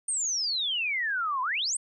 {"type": "exponential two-way sweep", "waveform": "sine", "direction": "down then up", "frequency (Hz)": [8960, 987, 8960], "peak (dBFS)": -26, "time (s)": [0.08, 1.77], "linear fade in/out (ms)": 5, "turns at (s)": 1.42, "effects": []}